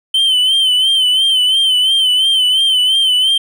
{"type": "tone with vibrato", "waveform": "triangle", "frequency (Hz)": 3076, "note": "G7", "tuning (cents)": -33, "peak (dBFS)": -8, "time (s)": [0.14, 3.38], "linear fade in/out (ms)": 5, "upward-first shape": "sine", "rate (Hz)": 2.9, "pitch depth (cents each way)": 62, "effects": []}